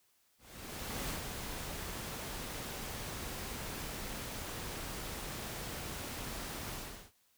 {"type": "noise with ADSR envelope", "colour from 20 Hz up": "pink", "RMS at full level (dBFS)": -38, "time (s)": [0.38, 7.12], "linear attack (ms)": 710, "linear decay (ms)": 120, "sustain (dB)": -4, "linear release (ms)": 360, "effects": ["white hiss -72 dBFS RMS until 7.37 s"]}